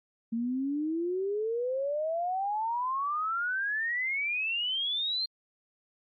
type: exponential sweep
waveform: sine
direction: up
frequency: 225.1 to 4223 Hz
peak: -28 dBFS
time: 0.32-5.26 s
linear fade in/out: 10 ms
effects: Opus 48 kbps